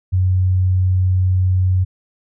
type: tone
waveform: sine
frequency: 92.5 Hz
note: F#2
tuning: in tune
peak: -12 dBFS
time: 0.12-1.85 s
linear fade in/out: 20 ms
effects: none